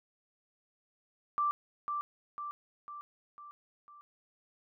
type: tone with echo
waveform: sine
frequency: 1174.7 Hz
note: D6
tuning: in tune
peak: -27 dBFS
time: 1.38-1.51 s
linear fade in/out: 0 ms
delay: 500 ms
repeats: 5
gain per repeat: -5 dB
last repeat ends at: 4.01 s
effects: none